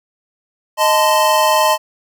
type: chord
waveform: square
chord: A diminished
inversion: second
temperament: equal with one note detuned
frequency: 622.3 / 880 / 1029.7 Hz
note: Eb5 / A5 / C6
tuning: 0 / 0 / -28 cents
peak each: -16 dBFS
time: 0.77-1.78 s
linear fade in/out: 50 ms
effects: none